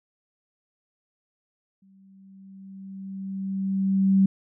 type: tone with exponential growth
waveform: sine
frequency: 193.2 Hz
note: G3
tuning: 25 cents flat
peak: -14 dBFS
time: 1.82-4.26 s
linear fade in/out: 5 ms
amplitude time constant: 530 ms
effects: none